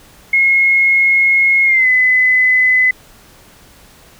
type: tone with pitch glide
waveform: sine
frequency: 2162 to 2017 Hz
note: C#7 to B6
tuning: -44 to +36 cents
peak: -8 dBFS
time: 0.33-2.91 s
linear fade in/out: 5 ms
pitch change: -120 cents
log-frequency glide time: 1.65-1.88 s
effects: pink hiss -44 dBFS RMS until 4.19 s